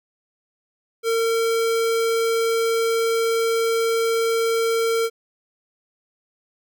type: tone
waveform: square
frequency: 456.1 Hz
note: A#4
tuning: 38 cents flat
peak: -19 dBFS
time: 1.03-5.1 s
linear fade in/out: 50 ms
effects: none